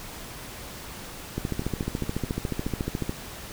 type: two click trains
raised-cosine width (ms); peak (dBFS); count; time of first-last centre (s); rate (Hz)
3; -14 / -23; 25 / 6; 1.38-3.094 / 1.62-2.662; 14 / 4.8
effects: pink hiss -40 dBFS RMS until 3.52 s